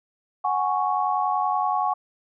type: chord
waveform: sine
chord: F# suspended second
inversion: none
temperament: equal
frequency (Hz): 740 / 830.6 / 1108.7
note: F#5 / G#5 / C#6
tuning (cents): 0 / 0 / 0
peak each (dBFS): -25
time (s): 0.44-1.94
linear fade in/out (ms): 10
effects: none